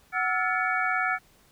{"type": "tone cluster", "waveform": "sine", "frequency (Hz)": [743, 1322, 1420, 1734, 2246], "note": ["F#5", "E6", "F6", "A6", "C#7"], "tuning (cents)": [7, 5, 28, -26, 22], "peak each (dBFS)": -30, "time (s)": [0.12, 1.19], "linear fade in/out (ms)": 50, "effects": ["pink hiss -60 dBFS RMS until 1.51 s"]}